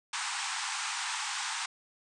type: band-pass noise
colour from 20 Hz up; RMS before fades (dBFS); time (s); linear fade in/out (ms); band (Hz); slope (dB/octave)
pink; -35; 0.13-1.66; 5; 800 to 9100; 96
effects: none